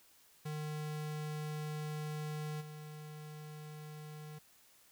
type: tone with level steps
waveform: square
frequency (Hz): 152.1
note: D#3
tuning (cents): -39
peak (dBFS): -39 / -47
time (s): 0.45-4.39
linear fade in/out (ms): 10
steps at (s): 2.6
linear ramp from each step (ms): 20
effects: white hiss -65 dBFS RMS until 4.91 s